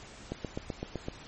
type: click train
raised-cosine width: 2 ms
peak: -20 dBFS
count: 7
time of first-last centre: 0.32-1.084 s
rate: 7.85 Hz
effects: pink hiss -49 dBFS RMS until 1.27 s + MP3 32 kbps